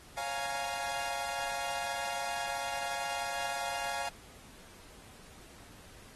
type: chord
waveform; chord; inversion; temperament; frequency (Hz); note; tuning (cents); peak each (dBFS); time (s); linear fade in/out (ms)
sawtooth; Bb minor seventh; first; equal; 554.4 / 698.5 / 830.6 / 932.3; Db5 / F5 / Ab5 / Bb5; 0 / 0 / 0 / 0; -40 / -34 / -34 / -40; 0.17-4.09; 5
effects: pink hiss -55 dBFS RMS until 6.15 s + AAC 32 kbps